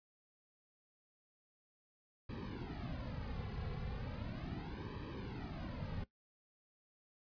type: noise with flanger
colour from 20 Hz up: brown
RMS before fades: -44 dBFS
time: 2.29-6.04 s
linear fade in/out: 5 ms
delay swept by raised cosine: 1.4 to 3.3 ms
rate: 0.37 Hz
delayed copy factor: -1
effects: noise-tail reverb RT60 0.1 s tail -17 dB re dry + resampled to 11025 Hz